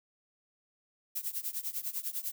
violet noise with tremolo, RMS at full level -33 dBFS, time 1.15-2.32 s, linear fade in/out 10 ms, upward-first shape triangle, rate 10 Hz, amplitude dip 95%, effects none

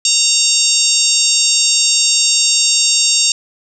harmonic tone, 925 Hz, A#5, 14 cents flat, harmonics 3 / 4 / 5 / 6 / 7 / 8 / 9, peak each -21 / -19 / -18 / -16 / -19 / -16 / -22 dBFS, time 0.05-3.32 s, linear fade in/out 2 ms, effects none

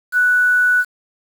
sine tone with quantisation, 1480 Hz, F#6, in tune, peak -11 dBFS, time 0.12-0.85 s, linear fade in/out 50 ms, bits 6, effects none

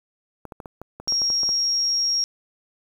clicks, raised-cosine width 1 ms, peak -22 dBFS, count 12, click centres 0.453 / 0.522 / 0.602 / 0.658 / 0.816 / 1 / 1.075 / 1.123 / 1.218 / 1.302 / 1.433 / 1.491 s
sine tone, 5588 Hz, F8, in tune, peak -19 dBFS, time 1.08-2.24 s, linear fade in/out 0 ms
effects 8-bit

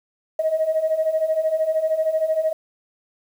sine beating tone pair, 624 / 637 Hz, D#5 / D#5, +5 / +41 cents, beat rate 13 Hz, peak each -23 / -19 dBFS, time 0.39-2.53 s, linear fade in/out 5 ms, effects tanh soft clip ceiling -11 dBFS + 8-bit

